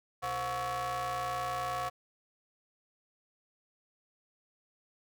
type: ring-modulated tone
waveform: 35% pulse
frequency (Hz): 197.8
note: G3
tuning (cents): +16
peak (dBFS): -28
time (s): 0.22-1.9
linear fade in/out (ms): 20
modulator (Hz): 920
effects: none